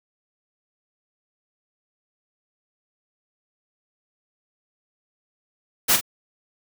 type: noise with echo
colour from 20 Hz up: white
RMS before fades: -17 dBFS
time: 5.88-5.97 s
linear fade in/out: 20 ms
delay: 42 ms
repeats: 1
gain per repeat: -8 dB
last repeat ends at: 6.012 s
effects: none